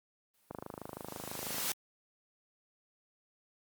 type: noise with exponential growth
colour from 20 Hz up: white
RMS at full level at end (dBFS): -33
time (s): 0.34-1.72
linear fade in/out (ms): 2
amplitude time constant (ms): 300
type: click train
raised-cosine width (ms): 1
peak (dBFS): -26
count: 29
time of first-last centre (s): 0.51-1.583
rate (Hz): 26.1
effects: high-pass 100 Hz 12 dB/octave + Opus 32 kbps